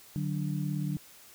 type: tone cluster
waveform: sine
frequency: 149.5 / 187.3 / 292.6 Hz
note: D3 / F#3 / D4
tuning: +31 / +21 / -6 cents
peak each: -31 / -34 / -39 dBFS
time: 0.16-0.97 s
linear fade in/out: 0 ms
effects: white hiss -54 dBFS RMS until 1.34 s